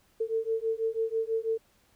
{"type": "beating tone pair", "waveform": "sine", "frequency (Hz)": [445.7, 451.8], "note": ["A4", "A4"], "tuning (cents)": [22, 46], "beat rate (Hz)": 6.1, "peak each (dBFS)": -30, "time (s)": [0.2, 1.58], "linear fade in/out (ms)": 10, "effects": ["pink hiss -66 dBFS RMS until 1.95 s"]}